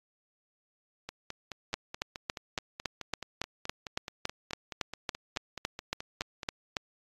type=two click trains; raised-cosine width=0.2 ms; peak=-21 / -13 dBFS; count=26 / 19; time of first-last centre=1.09-6.432 / 1.74-6.768 s; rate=4.68 / 3.58 Hz; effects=AAC 32 kbps